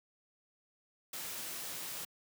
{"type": "noise", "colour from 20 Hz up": "white", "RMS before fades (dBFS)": -42, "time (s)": [1.13, 2.05], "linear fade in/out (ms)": 5, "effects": ["high-pass 100 Hz 12 dB/octave"]}